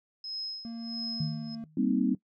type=tone with tremolo; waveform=sine; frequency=5130 Hz; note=E8; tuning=48 cents flat; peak=-33 dBFS; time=0.24-1.55 s; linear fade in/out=2 ms; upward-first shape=sine; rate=1.5 Hz; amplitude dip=90%
type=tone with pitch glide; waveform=triangle; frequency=230.4 to 227.5 Hz; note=A#3 to A#3; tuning=-20 to -42 cents; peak=-34 dBFS; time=0.65-1.64 s; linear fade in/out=0 ms; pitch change=-22 cents; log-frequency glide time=0.97-1.22 s
type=tone with exponential decay; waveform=sine; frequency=155.56 Hz; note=D#3; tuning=in tune; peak=-26 dBFS; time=1.2-1.89 s; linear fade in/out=5 ms; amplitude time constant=150 ms
type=chord; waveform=sine; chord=C minor seventh; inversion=second; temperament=equal; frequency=196 / 233.1 / 261.6 / 311.1 Hz; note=G3 / Bb3 / C4 / Eb4; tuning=0 / 0 / 0 / 0 cents; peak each=-30 / -29 / -27 / -32 dBFS; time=1.77-2.15 s; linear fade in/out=5 ms
effects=noise-tail reverb RT60 0.1 s tail -19 dB re dry